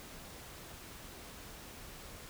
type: silence
effects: pink hiss -50 dBFS RMS until 2.29 s